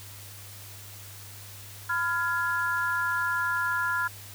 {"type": "chord", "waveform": "sine", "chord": "F diminished", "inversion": "second", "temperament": "just", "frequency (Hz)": [1005.8, 1396.9, 1676.3], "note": ["Cb6", "F6", "Ab6"], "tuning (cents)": [31, 0, 16], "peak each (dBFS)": [-31, -27, -31], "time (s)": [1.89, 4.08], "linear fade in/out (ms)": 10, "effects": ["added 100 Hz sine -46 dBFS peak until 4.34 s", "white hiss -46 dBFS RMS until 4.34 s"]}